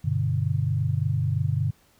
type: chord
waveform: sine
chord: G major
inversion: none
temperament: equal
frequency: 98 / 123.47 / 146.83 Hz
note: G2 / B2 / D3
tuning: 0 / 0 / 0 cents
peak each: -26 dBFS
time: 0.04-1.71 s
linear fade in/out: 10 ms
effects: pink hiss -61 dBFS RMS until 1.99 s